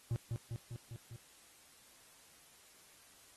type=tone with echo; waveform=triangle; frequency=117 Hz; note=A#2; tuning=7 cents sharp; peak=-30 dBFS; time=0.11-0.16 s; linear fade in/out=0 ms; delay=200 ms; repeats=5; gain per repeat=-3 dB; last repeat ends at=1.16 s; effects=white hiss -62 dBFS RMS until 3.36 s + AAC 32 kbps